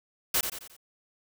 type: noise with echo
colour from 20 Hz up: white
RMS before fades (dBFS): -25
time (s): 0.34-0.41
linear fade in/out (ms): 5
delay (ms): 89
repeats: 4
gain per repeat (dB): -7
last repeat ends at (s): 0.766
effects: none